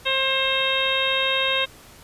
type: harmonic tone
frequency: 532 Hz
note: C5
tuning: 29 cents sharp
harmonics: 1 / 2 / 3 / 4 / 5 / 6 / 7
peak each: -27 / -29 / -29 / -29 / -26 / -27 / -25 dBFS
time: 0.05-1.66 s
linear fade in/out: 20 ms
effects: pink hiss -47 dBFS RMS until 2.03 s + resampled to 32000 Hz